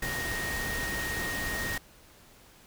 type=tone in noise; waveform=sine; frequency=1864.7 Hz; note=A#6; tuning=in tune; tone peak=-33 dBFS; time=0.02-1.78 s; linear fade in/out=5 ms; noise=pink; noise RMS=-35 dBFS; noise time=0.02-1.78 s; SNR=-1 dB; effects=pink hiss -56 dBFS RMS until 2.66 s